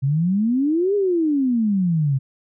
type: exponential two-way sweep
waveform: sine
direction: up then down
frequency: 130.4 to 416.2 to 130.4 Hz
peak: -16 dBFS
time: 0.02-2.19 s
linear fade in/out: 20 ms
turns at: 0.95 s
effects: none